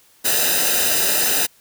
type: noise with comb filter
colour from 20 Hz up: white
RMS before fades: -18 dBFS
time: 0.24-1.47 s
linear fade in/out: 20 ms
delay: 0.9 ms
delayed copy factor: -0.75
effects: white hiss -54 dBFS RMS until 1.6 s